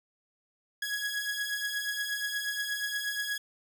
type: beating tone pair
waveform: sawtooth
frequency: 1661.2 / 1669.6 Hz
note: G#6 / G#6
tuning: 0 / +9 cents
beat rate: 8.4 Hz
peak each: -33 / -29 dBFS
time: 0.82-3.38 s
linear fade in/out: 5 ms
effects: none